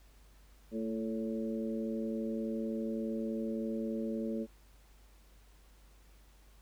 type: harmonic tone with a mistuned harmonic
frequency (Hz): 111.9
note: A2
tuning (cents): +30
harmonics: 2 / 3 / 4 / 5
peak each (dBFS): -35 / -41 / -41 / -43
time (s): 0.71-4.47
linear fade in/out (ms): 50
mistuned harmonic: 4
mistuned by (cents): -33
effects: added 50 Hz sine -58 dBFS peak until 6.61 s + pink hiss -66 dBFS RMS until 6.61 s